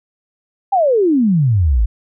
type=exponential sweep; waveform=sine; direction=down; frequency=822 to 49 Hz; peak=-10 dBFS; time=0.72-1.86 s; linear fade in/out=10 ms; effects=none